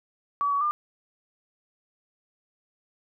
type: tone with pitch steps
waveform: sine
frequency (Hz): 1142 / 1130 / 1201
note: D6 / C#6 / D6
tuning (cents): -49 / +33 / +38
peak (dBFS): -22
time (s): 0.41-0.71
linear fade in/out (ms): 0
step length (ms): 100
effects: none